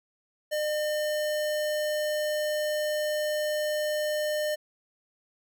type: tone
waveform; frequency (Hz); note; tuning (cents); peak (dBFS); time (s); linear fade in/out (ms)
square; 605; D#5; -49; -27; 0.51-4.56; 20
effects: none